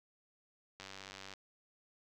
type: click train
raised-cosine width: 0.2 ms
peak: -30 dBFS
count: 53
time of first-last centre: 0.8-1.337 s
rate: 96.8 Hz
effects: none